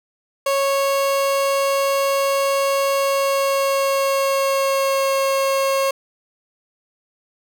30% pulse tone with pitch glide, 551 to 543.1 Hz, C#5 to C#5, -11 to -36 cents, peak -14 dBFS, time 0.46-5.91 s, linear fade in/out 5 ms, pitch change -25 cents, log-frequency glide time 2.93-5.11 s, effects none

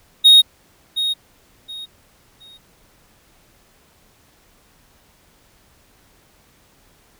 triangle tone with echo, 3740 Hz, A#7, 5 cents sharp, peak -4 dBFS, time 0.24-0.42 s, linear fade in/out 20 ms, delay 720 ms, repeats 3, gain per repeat -12 dB, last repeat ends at 2.58 s, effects pink hiss -55 dBFS RMS until 7.19 s

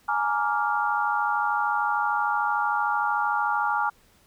sine chord, Bb dominant seventh, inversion third, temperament just, 839.1 / 932.3 / 1165.4 / 1398.5 Hz, Ab5 / Bb5 / D6 / F6, +18 / 0 / -14 / +2 cents, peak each -26 / -29 / -29 / -27 dBFS, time 0.08-3.9 s, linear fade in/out 10 ms, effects pink hiss -60 dBFS RMS until 4.26 s

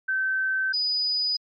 sine tone pair in turn, 1542 / 4960 Hz, G6 / D#8, -29 / -6 cents, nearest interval octave + minor sixth, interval 2023 cents, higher second, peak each -22 dBFS, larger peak neither, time 0.08-0.73 / 0.73-1.37 s, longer first, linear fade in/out 10 ms, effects MP3 32 kbps

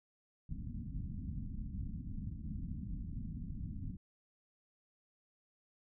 pink low-pass noise, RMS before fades -42 dBFS, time 0.49-3.97 s, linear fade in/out 10 ms, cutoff 250 Hz, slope 48 dB/octave, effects none

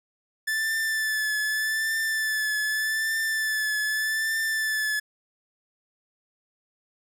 45% pulse tone with vibrato, 1750 Hz, A6, 10 cents flat, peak -24 dBFS, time 0.47-5 s, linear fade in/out 10 ms, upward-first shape triangle, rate 0.83 Hz, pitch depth 36 cents each way, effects none

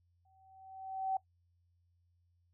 sine tone with exponential growth, 765 Hz, G5, 42 cents flat, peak -29 dBFS, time 0.25-1.17 s, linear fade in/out 5 ms, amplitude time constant 200 ms, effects noise-tail reverb RT60 0.1 s tail -18 dB re dry + added 87 Hz sine -70 dBFS peak until 2.53 s

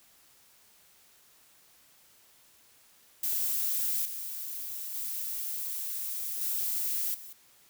violet noise with level steps, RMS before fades -30 / -38 / -35 / -31 / -46 dBFS, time 3.23-7.33 s, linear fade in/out 5 ms, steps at 4.05 / 4.94 / 6.41 / 7.14 s, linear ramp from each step 5 ms, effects white hiss -61 dBFS RMS until 7.69 s

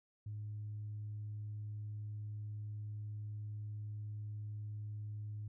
sine tone, 105.4 Hz, G#2, 26 cents sharp, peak -40 dBFS, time 0.26-5.48 s, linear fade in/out 5 ms, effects tanh soft clip ceiling -37 dBFS

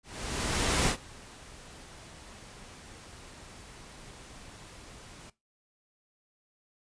pink noise with ADSR envelope, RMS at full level -25 dBFS, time 0.03-5.3 s, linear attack 840 ms, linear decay 96 ms, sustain -24 dB, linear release 4 ms, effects noise-tail reverb RT60 0.2 s tail -18 dB re dry + resampled to 22050 Hz

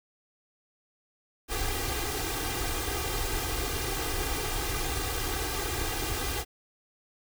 pink noise with comb filter, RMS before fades -31 dBFS, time 1.48-6.45 s, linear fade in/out 50 ms, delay 2.5 ms, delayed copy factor +1, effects none

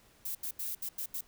violet noise bursts at uneven times, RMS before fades -37 dBFS, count 6, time 0.25-0.35 / 0.43-0.51 / 0.59-0.75 / 0.82-0.89 / 0.98-1.06 / 1.14-1.21 s, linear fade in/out 5 ms, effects pink hiss -63 dBFS RMS until 1.27 s

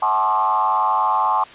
sine tone with frequency modulation, 967 Hz, B5, 37 cents flat, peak -15 dBFS, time 0.02-1.44 s, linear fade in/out 5 ms, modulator 104 Hz, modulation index 2, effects white hiss -41 dBFS RMS until 1.54 s + resampled to 8000 Hz

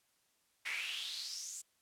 brown noise with high-pass filter sweep, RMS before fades -42 dBFS, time 0.65-1.62 s, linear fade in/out 10 ms, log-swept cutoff 2000 to 7700 Hz, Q 5.5, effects white hiss -75 dBFS RMS until 1.81 s + low-pass 12000 Hz 12 dB/octave

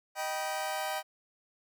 sawtooth chord, Eb augmented, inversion none, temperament just, 622.3 / 777.8 / 972.3 Hz, Eb5 / G5 / B5, 0 / -14 / -27 cents, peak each -33 / -31 / -36 dBFS, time 0.15-1.03 s, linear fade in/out 50 ms, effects none

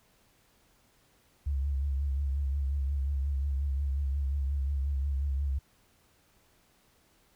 sine tone with vibrato, 69.3 Hz, C#2, in tune, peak -27 dBFS, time 1.46-5.59 s, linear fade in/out 10 ms, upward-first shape triangle, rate 5.6 Hz, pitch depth 75 cents each way, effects pink hiss -66 dBFS RMS until 7.35 s

